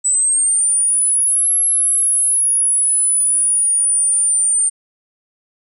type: exponential two-way sweep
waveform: sine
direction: up then down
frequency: 7900 to 11175 to 8910 Hz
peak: -12 dBFS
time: 0.04-4.7 s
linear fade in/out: 20 ms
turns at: 1.52 s
effects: none